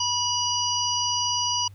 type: harmonic tone with a mistuned harmonic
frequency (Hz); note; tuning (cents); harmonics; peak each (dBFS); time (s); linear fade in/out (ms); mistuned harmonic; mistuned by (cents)
973; B5; -26; 1 / 3 / 5 / 6; -28 / -28 / -28 / -28; 0-1.68; 5; 5; -24
effects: added 98 Hz sine -43 dBFS peak until 1.74 s + pink hiss -62 dBFS RMS until 1.74 s